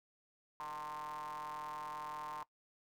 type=ring-modulated tone; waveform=square; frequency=73.7 Hz; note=D2; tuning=7 cents sharp; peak=-40 dBFS; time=0.6-2.43 s; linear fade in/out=0 ms; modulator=979 Hz; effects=noise-tail reverb RT60 0.1 s tail -20 dB re dry